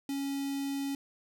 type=tone with notch filter; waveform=square; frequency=277.2 Hz; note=C#4; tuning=in tune; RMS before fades=-34 dBFS; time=0.09-0.95 s; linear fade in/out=2 ms; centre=1200 Hz; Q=0.7; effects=none